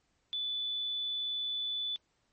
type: tone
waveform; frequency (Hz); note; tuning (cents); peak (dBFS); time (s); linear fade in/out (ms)
sine; 3481; A7; -19; -32; 0.33-1.96; 0
effects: pink hiss -75 dBFS RMS until 2.32 s + MP3 32 kbps